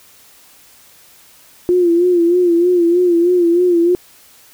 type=tone with vibrato; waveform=sine; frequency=349.2 Hz; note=F4; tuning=in tune; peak=-9 dBFS; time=1.69-3.95 s; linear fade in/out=0 ms; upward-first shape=sine; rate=3.2 Hz; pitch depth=64 cents each way; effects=white hiss -46 dBFS RMS until 4.53 s